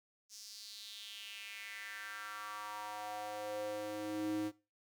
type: tone with high-pass filter sweep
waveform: square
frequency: 105.1 Hz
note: G#2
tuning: 21 cents sharp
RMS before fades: -43 dBFS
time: 0.29-4.52 s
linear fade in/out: 50 ms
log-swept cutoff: 5800 to 270 Hz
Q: 3.9
effects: noise-tail reverb RT60 0.3 s tail -20 dB re dry